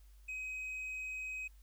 sine tone with tanh clipping, 2528 Hz, D#7, 27 cents sharp, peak -40 dBFS, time 0.28-1.48 s, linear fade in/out 10 ms, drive 3 dB, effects added 50 Hz sine -56 dBFS peak until 1.62 s + white hiss -72 dBFS RMS until 1.62 s

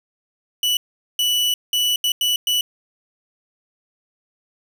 40% pulse tone bursts at uneven times, 2960 Hz, F#7, in tune, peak -16 dBFS, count 6, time 0.63-0.77 / 1.19-1.54 / 1.73-1.96 / 2.04-2.12 / 2.21-2.36 / 2.47-2.61 s, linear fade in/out 2 ms, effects none

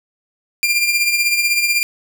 sawtooth tone with tremolo, 2391 Hz, D7, 30 cents sharp, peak -8 dBFS, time 0.63-1.83 s, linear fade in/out 0 ms, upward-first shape triangle, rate 16 Hz, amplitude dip 60%, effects none

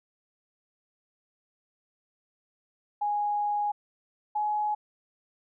sine tone pair in turn, 828 / 842 Hz, G#5 / G#5, -5 / +24 cents, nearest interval unison, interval 29 cents, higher second, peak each -25 dBFS, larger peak neither, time 3.01-3.72 / 4.35-4.75 s, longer first, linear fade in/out 10 ms, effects none

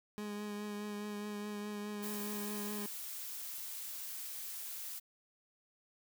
30% pulse tone with vibrato, 207.7 Hz, G#3, in tune, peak -37 dBFS, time 0.18-2.86 s, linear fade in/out 0 ms, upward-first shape triangle, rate 4.8 Hz, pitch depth 21 cents each way
blue noise, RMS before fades -44 dBFS, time 2.02-5 s, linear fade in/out 20 ms
effects none

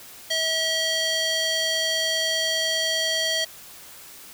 square tone with band-pass filter, 645 Hz, E5, 38 cents flat, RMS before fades -24 dBFS, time 0.3-3.45 s, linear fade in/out 10 ms, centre 4000 Hz, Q 1.5, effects white hiss -44 dBFS RMS until 4.33 s

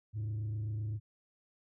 sine tone with frequency modulation, 106.8 Hz, G#2, 49 cents sharp, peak -31 dBFS, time 0.13-1 s, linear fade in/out 50 ms, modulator 27.7 Hz, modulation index 0.3, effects tanh soft clip ceiling -33 dBFS

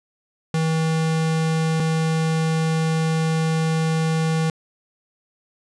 square tone pair in turn, 160.5 / 160.5 Hz, E3 / E3, -46 / -46 cents, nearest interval unison, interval 0 cents, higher neither, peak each -19 dBFS, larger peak neither, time 0.54-1.8 / 1.8-4.5 s, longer second, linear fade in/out 2 ms, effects resampled to 22050 Hz

